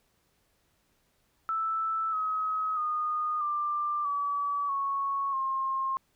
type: tone with pitch steps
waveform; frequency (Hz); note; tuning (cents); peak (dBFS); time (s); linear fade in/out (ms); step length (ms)
sine; 1318.5 / 1272.9 / 1228.8 / 1186.2 / 1145.2 / 1105.5 / 1067.2; E6 / D#6 / D#6 / D6 / D6 / C#6 / C6; 0 / +39 / -22 / +17 / -44 / -5 / +34; -27; 1.49-5.97; 0; 640
effects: pink hiss -71 dBFS RMS until 6.15 s